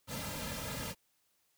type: noise with comb filter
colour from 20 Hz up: pink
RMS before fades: -40 dBFS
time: 0.07-0.95 s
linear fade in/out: 50 ms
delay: 2.7 ms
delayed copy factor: -0.85
effects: white hiss -75 dBFS RMS until 1.57 s